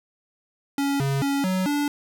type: tone with pitch steps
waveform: square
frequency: 279.8 / 137.7 / 279.2 / 186.5 / 290.1 Hz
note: C#4 / C#3 / C#4 / F#3 / D4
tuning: +16 / -11 / +13 / +14 / -21 cents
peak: -22 dBFS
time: 0.78-1.88 s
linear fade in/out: 2 ms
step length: 220 ms
effects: none